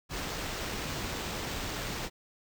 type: noise with sample-and-hold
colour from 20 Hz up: pink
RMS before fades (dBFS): -36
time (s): 0.09-2.1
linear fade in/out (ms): 50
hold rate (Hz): 11025
effects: none